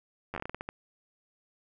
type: slowing click train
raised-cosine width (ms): 0.5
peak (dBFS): -21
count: 11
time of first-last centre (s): 0.34-0.689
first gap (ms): 10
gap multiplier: 1.26
effects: none